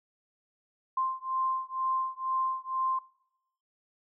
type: beating tone pair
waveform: sine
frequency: 1046.5 / 1048.6 Hz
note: C6 / C6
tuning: 0 / +3 cents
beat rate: 2.1 Hz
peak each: -31 dBFS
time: 0.97-2.99 s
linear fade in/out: 5 ms
effects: noise-tail reverb RT60 0.8 s tail -22 dB re dry